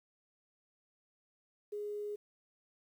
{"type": "tone with quantisation", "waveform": "sine", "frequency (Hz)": 415.3, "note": "G#4", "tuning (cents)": 0, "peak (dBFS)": -37, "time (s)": [1.72, 2.16], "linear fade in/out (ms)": 10, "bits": 11, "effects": []}